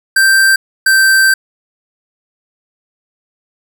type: tone pair in turn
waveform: square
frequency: 1568 / 1559.6 Hz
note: G6 / G6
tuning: 0 / -9 cents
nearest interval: unison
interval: 9 cents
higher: first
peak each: -7 dBFS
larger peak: neither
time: 0.16-0.56 / 0.86-1.34 s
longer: second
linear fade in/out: 5 ms
effects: none